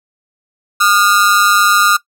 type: ring-modulated tone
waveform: 45% pulse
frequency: 1318.5 Hz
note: E6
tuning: in tune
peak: -5 dBFS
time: 0.8-1.97 s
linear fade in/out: 10 ms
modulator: 98.6 Hz
effects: noise-tail reverb RT60 0.1 s tail -18 dB re dry